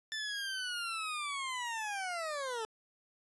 20% pulse linear sweep, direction down, 1769 to 429.3 Hz, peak -31 dBFS, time 0.12-2.65 s, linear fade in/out 0 ms, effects resampled to 24000 Hz

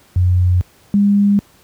sine tone pair in turn, 90.1 / 202.3 Hz, F#2 / G#3, -45 / -45 cents, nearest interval octave + major second, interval 1400 cents, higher second, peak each -9 dBFS, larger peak neither, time 0.16-0.61 / 0.94-1.39 s, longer neither, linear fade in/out 0 ms, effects pink hiss -50 dBFS RMS until 1.63 s + high-pass 60 Hz 12 dB/octave

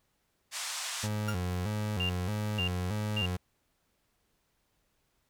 white band-pass noise, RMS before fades -37 dBFS, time 0.51-1.09 s, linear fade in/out 50 ms, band 760 to 8600 Hz, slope 24 dB/octave
30% pulse tone with vibrato, 97.7 Hz, G2, 5 cents flat, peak -28 dBFS, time 1.03-3.37 s, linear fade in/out 10 ms, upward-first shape square, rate 1.6 Hz, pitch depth 140 cents each way
35% pulse tone with exponential decay, 1396.9 Hz, F6, in tune, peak -29 dBFS, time 1.28-1.41 s, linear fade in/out 5 ms, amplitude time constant 27 ms
sine tone bursts, 2794 Hz, F7, in tune, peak -30 dBFS, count 3, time 2-3.259 s, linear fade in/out 2 ms, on 93 ms, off 490 ms
effects pink hiss -75 dBFS RMS until 5.29 s

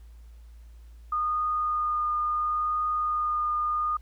sine tone with vibrato, 1224 Hz, D#6, 29 cents flat, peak -24 dBFS, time 1.12-3.97 s, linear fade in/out 5 ms, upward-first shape triangle, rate 0.72 Hz, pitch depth 12 cents each way, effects added 57 Hz sine -45 dBFS peak until 4.01 s + pink hiss -66 dBFS RMS until 4.01 s

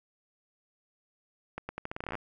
accelerating click train, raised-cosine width 0.5 ms, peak -21 dBFS, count 15, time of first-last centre 1.58-2.153 s, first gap 110 ms, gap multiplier 0.82, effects none

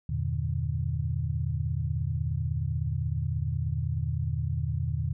sine chord, E half-diminished seventh, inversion none, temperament just, 82.41 / 98.89 / 118.67 / 148.33 Hz, E2 / G2 / Bb2 / D3, 0 / +16 / +31 / +18 cents, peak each -31 / -37 / -31 / -32 dBFS, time 0.09-5.13 s, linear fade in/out 5 ms, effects none

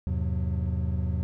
triangle tone cluster, 80 / 99.5 / 126.6 / 181.7 Hz, D#2 / G2 / B2 / F#3, +49 / +26 / +43 / -31 cents, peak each -25 / -31 / -32 / -32 dBFS, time 0.07-1.23 s, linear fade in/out 0 ms, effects none

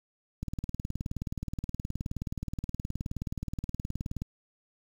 click train, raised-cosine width 5 ms, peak -21 dBFS, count 73, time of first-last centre 0.43-4.219 s, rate 19 Hz, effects 8-bit

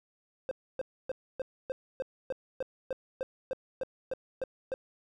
triangle tone bursts, 523.3 Hz, C5, in tune, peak -28 dBFS, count 15, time 0.49-4.74 s, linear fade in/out 0 ms, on 22 ms, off 280 ms, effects none

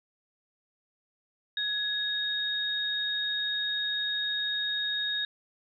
sine tone pair together, 1675 / 3738 Hz, G#6 / A#7, +14 / +4 cents, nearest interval octave + major second, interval 1390 cents, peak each -33 / -29 dBFS, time 1.57-5.25 s, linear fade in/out 2 ms, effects none

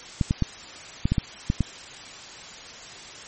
clicks, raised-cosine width 5 ms, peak -8 dBFS, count 8, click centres 0.212 / 0.309 / 0.423 / 1.055 / 1.12 / 1.182 / 1.501 / 1.607 s, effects white hiss -41 dBFS RMS until 3.27 s + MP3 32 kbps

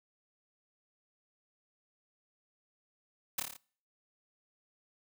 white noise with echo, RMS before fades -32 dBFS, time 3.38-3.4 s, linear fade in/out 5 ms, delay 28 ms, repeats 6, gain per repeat -3 dB, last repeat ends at 3.568 s, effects noise-tail reverb RT60 0.5 s tail -24 dB re dry

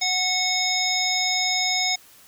harmonic tone with a mistuned harmonic, 740 Hz, F#5, in tune, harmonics 1 / 3 / 5 / 7 / 9, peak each -29 / -26 / -27 / -25 / -28 dBFS, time 0.01-1.96 s, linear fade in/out 10 ms, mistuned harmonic 3, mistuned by -23 cents, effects white hiss -51 dBFS RMS until 2.27 s

